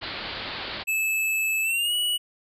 white low-pass noise, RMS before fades -34 dBFS, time 0.01-0.84 s, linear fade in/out 20 ms, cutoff 4600 Hz, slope 96 dB/octave
square tone with pitch glide, 2612 to 2932 Hz, E7 to F#7, -17 to -16 cents, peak -23 dBFS, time 0.87-2.18 s, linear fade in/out 20 ms, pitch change +201 cents, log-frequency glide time 1.62-1.94 s
effects none

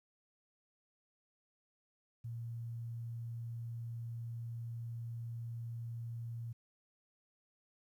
sine tone, 116.54 Hz, A#2, in tune, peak -40 dBFS, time 2.24-6.53 s, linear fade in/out 10 ms, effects 12-bit

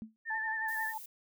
sine tone with exponential decay, 220 Hz, A3, in tune, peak -36 dBFS, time 0.02-0.16 s, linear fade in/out 0 ms, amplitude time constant 29 ms
sine tone with vibrato, 1781 Hz, A6, 21 cents sharp, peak -33 dBFS, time 0.25-0.94 s, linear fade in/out 50 ms, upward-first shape sine, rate 11 Hz, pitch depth 44 cents each way
sine tone with tremolo, 877 Hz, A5, 6 cents flat, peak -35 dBFS, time 0.3-0.98 s, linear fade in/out 5 ms, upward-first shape sine, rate 6.3 Hz, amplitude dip 70%
violet noise, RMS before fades -47 dBFS, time 0.68-1.06 s, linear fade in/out 5 ms
effects none

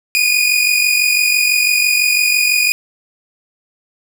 sawtooth tone pair together, 2439 / 2485 Hz, D#7 / D#7, -35 / -3 cents, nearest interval unison, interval 32 cents, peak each -11 dBFS, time 0.15-2.72 s, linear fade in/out 0 ms, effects none

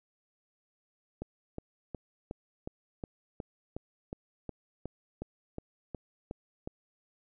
click train, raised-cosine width 2 ms, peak -24 dBFS, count 16, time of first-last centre 1.22-6.675 s, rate 2.75 Hz, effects none

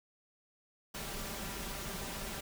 pink noise with comb filter, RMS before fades -41 dBFS, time 0.94-2.41 s, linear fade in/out 10 ms, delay 5.1 ms, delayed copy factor +0.5, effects none

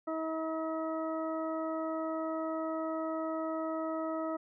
harmonic tone, 320.1 Hz, D#4, 49 cents sharp, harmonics 1 / 2 / 3 / 4 / 6, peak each -36 / -36 / -46 / -40 / -54 dBFS, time 0.07-4.37 s, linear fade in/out 10 ms, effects none

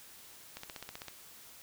click train, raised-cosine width 0.2 ms, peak -25 dBFS, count 9, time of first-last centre 0.57-1.083 s, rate 15.6 Hz, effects white hiss -54 dBFS RMS until 1.62 s

